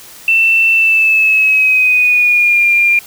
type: tone with pitch glide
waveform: sine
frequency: 2676 to 2398 Hz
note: E7 to D7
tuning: +25 to +36 cents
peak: -7 dBFS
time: 0.28-2.99 s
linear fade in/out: 2 ms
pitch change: -189 cents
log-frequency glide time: 0.73-2.64 s
effects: white hiss -36 dBFS RMS until 3.06 s